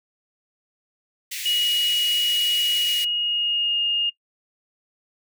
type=high-pass noise; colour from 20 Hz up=pink; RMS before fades=-31 dBFS; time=1.31-3.05 s; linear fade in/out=10 ms; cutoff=2000 Hz; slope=48 dB/octave
type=tone with pitch glide; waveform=sine; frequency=2900 to 2837 Hz; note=F#7 to F7; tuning=-35 to +27 cents; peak=-20 dBFS; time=1.45-4.1 s; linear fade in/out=10 ms; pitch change=-38 cents; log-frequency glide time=2.77-3.81 s
effects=noise-tail reverb RT60 0.1 s tail -17 dB re dry